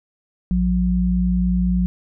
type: tone pair together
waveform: sine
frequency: 57.01 / 181 Hz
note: A#1 / F#3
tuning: -38 / -38 cents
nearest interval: octave + minor sixth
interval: 2000 cents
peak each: -20 / -17 dBFS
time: 0.51-1.86 s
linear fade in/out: 0 ms
effects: none